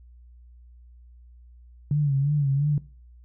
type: tone with vibrato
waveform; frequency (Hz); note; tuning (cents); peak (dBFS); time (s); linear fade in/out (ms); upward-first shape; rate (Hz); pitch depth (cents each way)
sine; 142.3; C#3; +46; -19; 1.91-2.78; 2; sine; 2.9; 79
effects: noise-tail reverb RT60 0.4 s tail -20 dB re dry + added 60 Hz sine -47 dBFS peak until 3.24 s